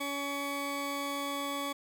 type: tone pair together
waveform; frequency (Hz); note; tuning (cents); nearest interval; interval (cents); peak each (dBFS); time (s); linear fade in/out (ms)
20% pulse; 281.8 / 1127; C#4 / C#6; +29 / +28; 2 octaves; 2399; -31 / -32; 0-1.73; 10
effects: none